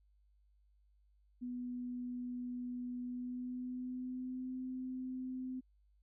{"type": "tone with pitch glide", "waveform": "sine", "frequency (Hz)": [246.9, 256.8], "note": ["B3", "C4"], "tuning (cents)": [0, -32], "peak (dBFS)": -39, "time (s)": [1.41, 5.61], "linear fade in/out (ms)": 20, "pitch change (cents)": 68, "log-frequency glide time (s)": [3.03, 4.56], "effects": ["added 50 Hz sine -67 dBFS peak until 6.02 s"]}